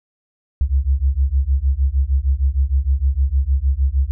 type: beating tone pair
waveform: sine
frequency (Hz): 64.7 / 71.2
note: C2 / C#2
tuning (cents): -19 / +47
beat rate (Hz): 6.5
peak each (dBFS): -17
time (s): 0.61-4.11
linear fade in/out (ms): 0
effects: none